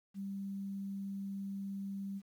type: tone with quantisation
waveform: sine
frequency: 196.8 Hz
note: G3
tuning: 7 cents sharp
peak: -38 dBFS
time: 0.14-2.22 s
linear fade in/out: 50 ms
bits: 11
effects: none